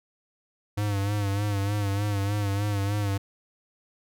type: tone with vibrato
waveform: square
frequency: 101.4 Hz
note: G#2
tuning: 41 cents flat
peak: -25 dBFS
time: 0.77-3.18 s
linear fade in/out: 10 ms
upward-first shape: sine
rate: 3.3 Hz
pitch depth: 54 cents each way
effects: none